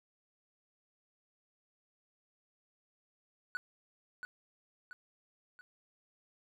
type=tone with echo; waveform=triangle; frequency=1480 Hz; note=F#6; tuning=in tune; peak=-32 dBFS; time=3.55-3.57 s; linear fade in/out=0 ms; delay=680 ms; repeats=3; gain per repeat=-6 dB; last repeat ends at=5.61 s; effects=none